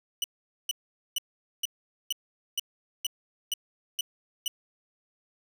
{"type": "tone bursts", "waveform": "sawtooth", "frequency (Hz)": 2960, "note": "F#7", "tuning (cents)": 0, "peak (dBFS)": -23, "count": 10, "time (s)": [0.22, 4.48], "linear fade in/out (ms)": 2, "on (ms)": 21, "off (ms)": 450, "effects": []}